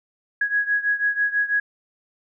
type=beating tone pair; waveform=sine; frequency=1661.2 / 1667.3 Hz; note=G#6 / G#6; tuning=0 / +6 cents; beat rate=6.1 Hz; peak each=-21 / -24 dBFS; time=0.41-1.6 s; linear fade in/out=5 ms; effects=none